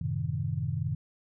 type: chord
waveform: sine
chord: F# diminished seventh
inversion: none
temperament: equal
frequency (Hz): 92.5 / 110 / 130.81 / 155.56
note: F#2 / A2 / C3 / Eb3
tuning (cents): 0 / 0 / 0 / 0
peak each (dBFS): -35 / -35 / -33 / -33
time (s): 0.01-0.95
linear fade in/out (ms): 5
effects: none